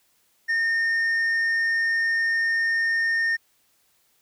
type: tone with tanh clipping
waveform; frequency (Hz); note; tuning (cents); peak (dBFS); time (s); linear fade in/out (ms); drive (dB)
triangle; 1827; A#6; -35; -21; 0.48-3.37; 20; 8
effects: white hiss -65 dBFS RMS until 4.21 s